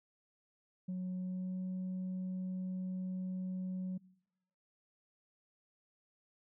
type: tone with pitch glide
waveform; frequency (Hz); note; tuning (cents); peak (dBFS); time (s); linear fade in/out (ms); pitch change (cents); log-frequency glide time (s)
sine; 183.4 to 185.21; F#3 to F#3; -15 to +2; -34; 0.88-3.98; 10; +17; 1.16-1.6
effects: noise-tail reverb RT60 0.9 s tail -25 dB re dry + tanh soft clip ceiling -35 dBFS